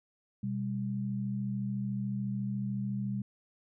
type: tone pair together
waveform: sine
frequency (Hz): 125.8 / 199.7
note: B2 / G3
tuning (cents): +32 / +32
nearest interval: minor sixth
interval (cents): 800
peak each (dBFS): -35 / -33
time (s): 0.43-3.22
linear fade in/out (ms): 5
effects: none